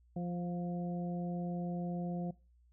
harmonic tone with a mistuned harmonic, 174.61 Hz, F3, in tune, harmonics 1 / 2 / 3 / 4, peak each -35 / -46 / -47 / -47 dBFS, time 0.16-2.31 s, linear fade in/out 5 ms, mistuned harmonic 4, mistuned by +21 cents, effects noise-tail reverb RT60 0.3 s tail -21 dB re dry + added 60 Hz sine -63 dBFS peak until 2.72 s

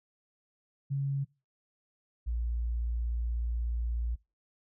sine tone pair in turn, 138.59 / 58.27 Hz, C#3 / A#1, 0 / 0 cents, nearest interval octave + minor third, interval 1500 cents, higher first, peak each -28 / -29 dBFS, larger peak first, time 0.9-1.25 / 2.26-4.16 s, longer second, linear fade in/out 20 ms, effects noise-tail reverb RT60 0.3 s tail -24 dB re dry

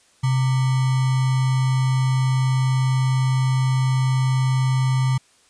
sine tone with sample-and-hold, 130.3 Hz, C3, 7 cents flat, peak -16 dBFS, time 0.23-5.18 s, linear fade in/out 10 ms, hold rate 1050 Hz, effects white hiss -57 dBFS RMS until 5.49 s + resampled to 22050 Hz

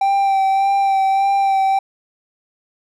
triangle tone with vibrato, 782 Hz, G5, 4 cents flat, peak -11 dBFS, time 0.01-1.79 s, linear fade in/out 5 ms, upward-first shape sine, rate 1.7 Hz, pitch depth 21 cents each way, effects none

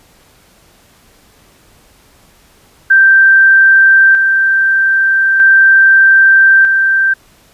sine tone with tremolo, 1568 Hz, G6, in tune, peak -3 dBFS, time 2.9-7.14 s, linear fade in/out 10 ms, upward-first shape square, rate 0.4 Hz, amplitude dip 40%, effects pink hiss -47 dBFS RMS until 7.53 s + resampled to 32000 Hz

